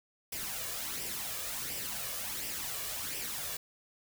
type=noise with flanger; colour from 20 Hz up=white; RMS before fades=-38 dBFS; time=0.32-3.57 s; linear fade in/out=5 ms; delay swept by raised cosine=0.37 to 1.77 ms; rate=1.4 Hz; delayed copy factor=+0.55; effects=none